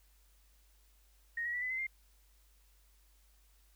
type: tone with pitch steps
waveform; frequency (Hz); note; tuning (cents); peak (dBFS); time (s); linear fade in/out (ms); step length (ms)
sine; 1866 / 1911.8 / 1958.8 / 2007 / 2056 / 2107; A#6 / A#6 / B6 / B6 / C7 / C7; +1 / +43 / -15 / +27 / -31 / +12; -34; 1.37-1.868; 5; 83
effects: added 50 Hz sine -64 dBFS peak until 3.75 s + white hiss -71 dBFS RMS until 3.75 s